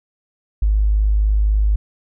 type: tone with tanh clipping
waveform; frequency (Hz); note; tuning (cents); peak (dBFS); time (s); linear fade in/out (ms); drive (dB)
triangle; 51.91; G#1; 0; -12; 0.62-1.76; 5; 3
effects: none